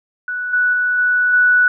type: tone with level steps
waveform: sine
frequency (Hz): 1478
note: F#6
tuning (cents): -2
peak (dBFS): -20 / -12 / -14 / -12 / -9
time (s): 0.28-1.68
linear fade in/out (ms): 2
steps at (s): 0.53 / 0.73 / 0.98 / 1.33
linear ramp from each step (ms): 5
effects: none